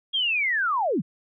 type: linear sweep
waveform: sine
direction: down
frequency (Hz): 3301 to 122.6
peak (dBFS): -21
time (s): 0.13-1.02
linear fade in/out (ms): 20
effects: none

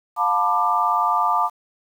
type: chord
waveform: sine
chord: B half-diminished seventh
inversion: second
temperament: just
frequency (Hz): 711.2 / 889 / 987.8 / 1185.3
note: F5 / A5 / B5 / D6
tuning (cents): +31 / +18 / 0 / +16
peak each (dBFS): -24 / -22 / -24 / -20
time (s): 0.16-1.5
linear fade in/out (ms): 50
effects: 8-bit

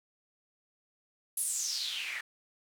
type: noise with band-pass filter sweep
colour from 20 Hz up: white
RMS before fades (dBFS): -35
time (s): 1.37-2.21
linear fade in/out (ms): 5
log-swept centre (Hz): 11000 to 1800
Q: 5.8
effects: none

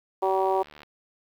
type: harmonic tone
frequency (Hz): 190.7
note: G3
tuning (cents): -47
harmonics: 2 / 3 / 4 / 5 / 6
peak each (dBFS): -25 / -29 / -26 / -28 / -36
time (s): 0.22-0.63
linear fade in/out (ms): 10
type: click train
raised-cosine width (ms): 0.3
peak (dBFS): -30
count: 46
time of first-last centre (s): 0.23-0.832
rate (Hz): 74.7
effects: 9-bit

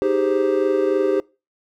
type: chord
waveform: triangle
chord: Ab major seventh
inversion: second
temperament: equal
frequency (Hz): 311.1 / 392 / 415.3 / 523.3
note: Eb4 / G4 / Ab4 / C5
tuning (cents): 0 / 0 / 0 / 0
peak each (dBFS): -23 / -17 / -23 / -21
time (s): 0.02-1.2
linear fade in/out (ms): 0
effects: noise-tail reverb RT60 0.3 s tail -23 dB re dry

